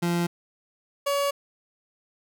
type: tone pair in turn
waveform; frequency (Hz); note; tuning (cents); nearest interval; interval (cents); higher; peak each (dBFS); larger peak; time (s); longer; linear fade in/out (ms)
30% pulse; 172.5 / 565; F3 / C#5; -21 / +33; octave + major sixth; 2054; second; -20; neither; 0.02-0.27 / 1.06-1.31; neither; 10
effects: none